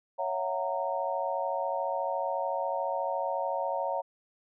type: chord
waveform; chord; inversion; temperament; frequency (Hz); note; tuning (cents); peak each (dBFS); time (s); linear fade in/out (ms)
sine; F# dominant seventh; second; just; 555 / 666 / 740 / 925; C#5 / E5 / F#5 / A#5; +2 / +18 / 0 / -14; -33 / -35 / -35 / -33; 0.18-4.02; 20
effects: none